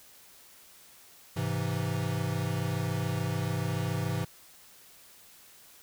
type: chord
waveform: square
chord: Ab augmented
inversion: none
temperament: equal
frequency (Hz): 103.83 / 130.81 / 164.81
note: Ab2 / C3 / E3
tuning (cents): 0 / 0 / 0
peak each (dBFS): -34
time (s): 1.36-4.25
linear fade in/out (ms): 10
effects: white hiss -55 dBFS RMS until 5.82 s